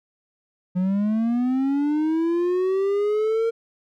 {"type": "linear sweep", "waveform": "triangle", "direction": "up", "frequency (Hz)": [178.5, 461], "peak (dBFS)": -17, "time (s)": [0.75, 3.51], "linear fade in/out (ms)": 20, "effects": []}